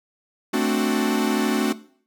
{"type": "chord", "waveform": "45% pulse", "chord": "D dominant seventh", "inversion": "second", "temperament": "equal", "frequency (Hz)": [220, 261.6, 293.7, 370], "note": ["A3", "C4", "D4", "F#4"], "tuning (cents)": [0, 0, 0, 0], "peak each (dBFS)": -25, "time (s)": [0.53, 1.73], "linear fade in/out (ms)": 10, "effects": ["noise-tail reverb RT60 0.5 s tail -17 dB re dry"]}